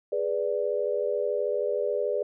sine chord, G# diminished, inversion none, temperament equal, 415.3 / 493.9 / 587.3 Hz, G#4 / B4 / D5, 0 / 0 / 0 cents, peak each -29 dBFS, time 0.12-2.23 s, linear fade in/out 5 ms, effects none

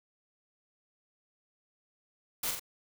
white noise with echo, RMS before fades -33 dBFS, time 2.43-2.51 s, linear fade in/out 5 ms, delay 43 ms, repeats 2, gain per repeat -4 dB, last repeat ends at 2.596 s, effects none

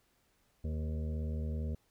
harmonic tone with a mistuned harmonic, 77.78 Hz, D#2, in tune, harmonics 1 / 2 / 3 / 5 / 6 / 7 / 8, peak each -34 / -43 / -43 / -52 / -51 / -54 / -58 dBFS, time 0.64-1.75 s, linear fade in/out 5 ms, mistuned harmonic 6, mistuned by +27 cents, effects pink hiss -73 dBFS RMS until 1.9 s

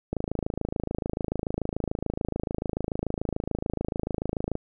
click train, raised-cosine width 2 ms, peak -14 dBFS, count 120, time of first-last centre 0.13-4.554 s, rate 26.9 Hz, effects none

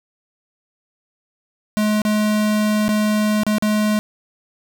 square tone with dropouts, 212.2 Hz, G#3, 38 cents sharp, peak -16 dBFS, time 1.77-3.99 s, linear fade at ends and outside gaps 0 ms, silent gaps 2.018-2.051 / 2.882-2.89 / 3.434-3.466 / 3.583-3.624 s, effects none

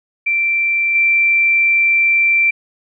sine tone with level steps, 2349 Hz, D7, in tune, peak -13 / -10 dBFS, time 0.26-2.51 s, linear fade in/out 10 ms, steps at 0.95 s, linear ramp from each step 2 ms, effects none

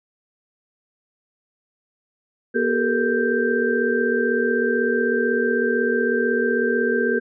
sine tone cluster, 240.3 / 387 / 433.1 / 469.1 / 1570 Hz, B3 / G4 / A4 / A#4 / G6, -47 / -22 / -27 / +11 / +2 cents, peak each -24 dBFS, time 2.54-7.2 s, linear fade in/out 20 ms, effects none

